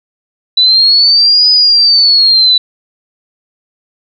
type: linear two-way sweep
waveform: sine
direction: up then down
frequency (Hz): 3951 to 5000 to 3951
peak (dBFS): -4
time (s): 0.57-2.58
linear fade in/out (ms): 5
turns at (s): 1.5
effects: none